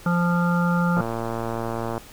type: harmonic tone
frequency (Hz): 173.9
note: F3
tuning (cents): -7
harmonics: 1 / 3 / 5 / 7 / 8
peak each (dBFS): -19 / -30 / -30 / -30 / -28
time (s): 0.06-1.01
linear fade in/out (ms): 2
type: click train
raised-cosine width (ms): 1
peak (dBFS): -14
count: 117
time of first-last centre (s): 0.97-1.979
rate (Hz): 115
effects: pink hiss -45 dBFS RMS until 2.12 s